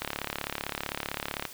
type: click train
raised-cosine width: 0.3 ms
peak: -14 dBFS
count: 52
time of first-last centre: 0.02-1.453 s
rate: 35.6 Hz
effects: white hiss -46 dBFS RMS until 1.53 s